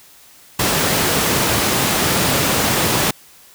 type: high-pass noise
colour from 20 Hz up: pink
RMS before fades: -17 dBFS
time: 0.59-3.11 s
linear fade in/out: 5 ms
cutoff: 110 Hz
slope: 12 dB/octave
effects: white hiss -46 dBFS RMS until 3.54 s